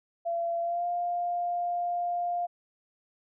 sine tone with pitch glide, 680 to 701.5 Hz, F5 to F5, -46 to +8 cents, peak -27 dBFS, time 0.25-2.47 s, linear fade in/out 20 ms, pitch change +54 cents, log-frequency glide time 0.61-0.86 s, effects none

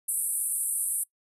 pink band-pass noise, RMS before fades -29 dBFS, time 0.08-1.04 s, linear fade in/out 10 ms, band 8500 to 12000 Hz, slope 96 dB/octave, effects noise-tail reverb RT60 0.1 s tail -22 dB re dry

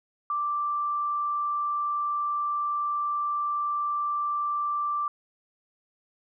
sine tone, 1174.7 Hz, D6, in tune, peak -25 dBFS, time 0.3-5.08 s, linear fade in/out 2 ms, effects none

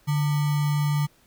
sine tone with sample-and-hold, 146.83 Hz, D3, in tune, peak -20 dBFS, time 0.07-1.07 s, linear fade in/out 20 ms, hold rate 1050 Hz, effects pink hiss -60 dBFS RMS until 1.26 s

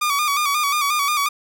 sawtooth tone with vibrato, 1171 Hz, D6, 5 cents flat, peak -14 dBFS, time 0.01-1.29 s, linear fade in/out 10 ms, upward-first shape square, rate 5.6 Hz, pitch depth 58 cents each way, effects none

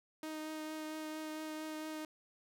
sawtooth tone with vibrato, 311.1 Hz, D#4, in tune, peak -37 dBFS, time 0.23-2.05 s, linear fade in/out 2 ms, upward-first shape triangle, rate 4.4 Hz, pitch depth 14 cents each way, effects none

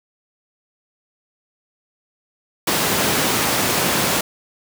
pink high-pass noise, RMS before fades -19 dBFS, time 2.67-4.21 s, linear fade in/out 5 ms, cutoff 160 Hz, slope 12 dB/octave, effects none

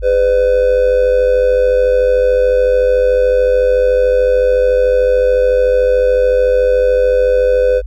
triangle tone with amplitude modulation, 503 Hz, B4, 32 cents sharp, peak -3 dBFS, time 0.02-7.82 s, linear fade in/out 50 ms, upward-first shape sine, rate 93.7 Hz, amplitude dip 70%, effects tanh soft clip ceiling 0 dBFS + added 50 Hz sine -22 dBFS peak until 7.86 s

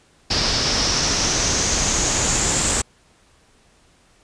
pink noise with low-pass filter sweep, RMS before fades -20 dBFS, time 0.3-2.82 s, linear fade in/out 10 ms, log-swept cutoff 5000 to 7700 Hz, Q 5.5, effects pink hiss -56 dBFS RMS until 4.23 s + resampled to 22050 Hz

